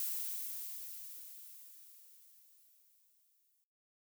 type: noise with exponential decay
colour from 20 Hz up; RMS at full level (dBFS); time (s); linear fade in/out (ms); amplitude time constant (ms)
violet; -37; 0-3.64; 0; 790
effects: noise-tail reverb RT60 0.6 s tail -23 dB re dry